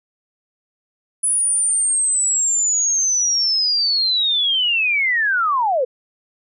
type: linear sweep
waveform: sine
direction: down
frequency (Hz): 9956 to 471.2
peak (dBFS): -15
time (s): 1.23-5.85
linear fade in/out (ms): 10
effects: none